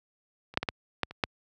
clicks, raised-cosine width 0.3 ms, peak -30 / -6 / -14 / -11 / -9 / -26 / -8 dBFS, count 7, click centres 0.54 / 0.574 / 0.63 / 0.688 / 1.033 / 1.11 / 1.238 s, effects high-pass 60 Hz 12 dB/octave

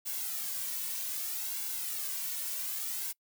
blue noise with flanger, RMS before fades -36 dBFS, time 0.05-3.13 s, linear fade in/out 20 ms, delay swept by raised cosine 1.6 to 2.47 ms, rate 0.64 Hz, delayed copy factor -0.7, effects noise-tail reverb RT60 0.1 s tail -25 dB re dry

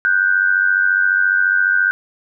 sine tone pair together, 1461 / 1555.5 Hz, F#6 / G6, -22 / -14 cents, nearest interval minor second, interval 108 cents, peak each -15 dBFS, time 0.05-1.91 s, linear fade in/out 0 ms, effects none

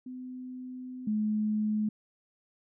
sine tone pair in turn, 253.9 / 213.3 Hz, B3 / G#3, +48 / +46 cents, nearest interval minor third, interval 302 cents, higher first, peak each -38 / -26 dBFS, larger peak second, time 0.06-1.07 / 1.07-1.89 s, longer first, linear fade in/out 5 ms, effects none

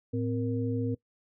sine tone cluster, 110.8 / 257.5 / 468.4 Hz, A2 / C4 / A#4, +13 / -28 / +8 cents, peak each -31 / -31 / -34 dBFS, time 0.13-0.95 s, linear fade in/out 10 ms, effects noise-tail reverb RT60 0.1 s tail -20 dB re dry

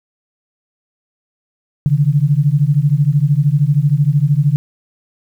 sine beating tone pair, 138.59 / 151.59 Hz, C#3 / D#3, 0 / -45 cents, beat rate 13 Hz, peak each -13 dBFS, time 1.86-4.56 s, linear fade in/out 0 ms, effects 8-bit

